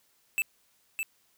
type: tone with echo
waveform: square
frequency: 2637 Hz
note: E7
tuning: in tune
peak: -25 dBFS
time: 0.38-0.42 s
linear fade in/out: 0 ms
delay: 610 ms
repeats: 1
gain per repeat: -5 dB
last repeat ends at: 1.03 s
effects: white hiss -68 dBFS RMS until 1.37 s